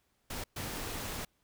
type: noise bursts at uneven times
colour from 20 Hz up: pink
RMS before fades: -39 dBFS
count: 2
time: 0.3-0.44 / 0.56-1.25 s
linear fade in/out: 5 ms
effects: pink hiss -75 dBFS RMS until 1.43 s